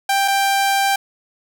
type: tone pair in turn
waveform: sawtooth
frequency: 788 / 788 Hz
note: G5 / G5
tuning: +9 / +9 cents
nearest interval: unison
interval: 0 cents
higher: neither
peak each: -11 dBFS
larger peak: neither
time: 0.09-0.28 / 0.28-0.96 s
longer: second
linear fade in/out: 5 ms
effects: none